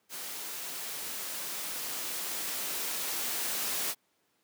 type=noise with level ramp; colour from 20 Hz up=white; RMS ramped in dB=-40 to -32 dBFS; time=0.09-3.95 s; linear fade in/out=50 ms; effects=pink hiss -73 dBFS RMS until 4.43 s + high-pass 200 Hz 12 dB/octave